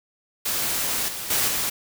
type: noise with level steps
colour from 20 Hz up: white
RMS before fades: -25 / -32 / -22 / -25 dBFS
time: 0.45-1.7 s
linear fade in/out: 10 ms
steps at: 1.08 / 1.3 / 1.48 s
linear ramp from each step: 5 ms
effects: none